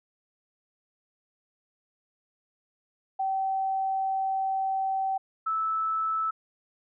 sine tone pair in turn, 770 / 1310.4 Hz, G5 / E6, -31 / -11 cents, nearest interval major sixth, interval 920 cents, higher second, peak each -25 dBFS, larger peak neither, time 3.19-5.18 / 5.46-6.31 s, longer first, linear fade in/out 10 ms, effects none

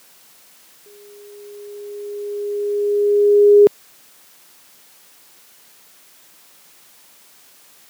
sine tone with exponential growth, 410.7 Hz, G#4, 19 cents flat, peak -4 dBFS, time 0.86-3.67 s, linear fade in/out 0 ms, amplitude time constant 610 ms, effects white hiss -49 dBFS RMS until 7.89 s + high-pass 150 Hz 12 dB/octave

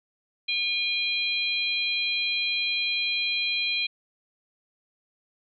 harmonic tone, 809 Hz, G#5, 46 cents flat, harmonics 3 / 4 / 5, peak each -27 / -30 / -29 dBFS, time 0.48-3.87 s, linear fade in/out 10 ms, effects none

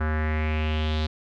square tone with low-pass filter sweep, 77.5 Hz, D#2, 6 cents flat, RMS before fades -25 dBFS, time 0-1.07 s, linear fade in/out 10 ms, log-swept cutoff 1500 to 4000 Hz, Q 3.9, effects none

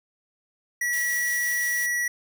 square tone, 1936 Hz, B6, 35 cents flat, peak -24 dBFS, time 0.81-2.08 s, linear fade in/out 5 ms
blue noise with tremolo, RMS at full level -35 dBFS, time 0.93-1.86 s, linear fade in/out 0 ms, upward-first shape sine, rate 5.8 Hz, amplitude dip 25%
effects none

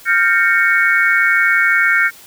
sine chord, G half-diminished seventh, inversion third, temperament equal with one note detuned, 1396.9 / 1568 / 1825.2 / 2217 Hz, F6 / G6 / Bb6 / Db7, 0 / 0 / -37 / 0 cents, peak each -16 dBFS, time 0.05-2.11 s, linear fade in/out 50 ms, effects white hiss -41 dBFS RMS until 2.26 s

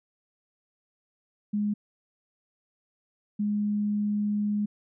sine tone pair in turn, 207.7 / 207.7 Hz, G#3 / G#3, 0 / 0 cents, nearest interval unison, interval 0 cents, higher neither, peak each -24 dBFS, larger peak neither, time 1.53-1.74 / 3.39-4.66 s, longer second, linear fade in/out 10 ms, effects none

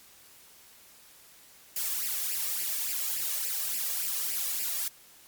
blue noise with flanger, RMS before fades -31 dBFS, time 1.76-4.88 s, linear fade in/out 2 ms, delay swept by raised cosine 0.39 to 1.79 ms, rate 3.5 Hz, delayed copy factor +0.7, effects white hiss -55 dBFS RMS until 5.27 s + MP3 96 kbps

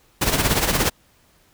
pink noise with tremolo, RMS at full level -17 dBFS, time 0.21-0.9 s, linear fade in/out 10 ms, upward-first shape sine, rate 17 Hz, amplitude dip 65%, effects pink hiss -58 dBFS RMS until 1.53 s

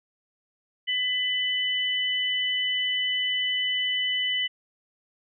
sine tone pair together, 2000 / 2997 Hz, B6 / F#7, +21 / +22 cents, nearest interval perfect fifth, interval 701 cents, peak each -28 / -25 dBFS, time 0.87-4.48 s, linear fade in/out 20 ms, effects none

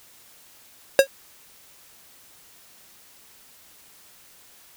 square tone with exponential decay, 544 Hz, C#5, 33 cents flat, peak -7 dBFS, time 0.99-1.07 s, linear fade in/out 1 ms, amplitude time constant 17 ms, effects white hiss -52 dBFS RMS until 4.76 s

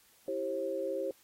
sine chord, C major, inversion first, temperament equal with one note detuned, 329.6 / 392 / 536.1 Hz, E4 / G4 / C5, 0 / 0 / +42 cents, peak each -40 / -37 / -34 dBFS, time 0.28-1.11 s, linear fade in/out 2 ms, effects white hiss -64 dBFS RMS until 1.23 s + AAC 48 kbps

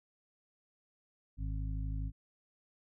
harmonic tone with a mistuned harmonic, 52.4 Hz, G#1, 16 cents sharp, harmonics 1 / 2 / 3 / 5, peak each -35 / -41 / -45 / -49 dBFS, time 1.37-2.12 s, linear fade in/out 50 ms, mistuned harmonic 5, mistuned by +17 cents, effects none

